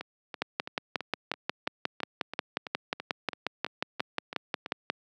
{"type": "two click trains", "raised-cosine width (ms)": 0.3, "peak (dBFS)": [-11, -20], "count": [26, 15], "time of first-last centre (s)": [[0.42, 4.9], [0.01, 4.661]], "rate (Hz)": [5.58, 3.01], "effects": ["high-pass 200 Hz 12 dB/octave"]}